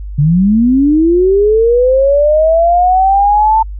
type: linear sweep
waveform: sine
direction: up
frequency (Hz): 137.9 to 894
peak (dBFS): -6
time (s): 0.18-3.63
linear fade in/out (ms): 10
effects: added 50 Hz sine -21 dBFS peak until 3.79 s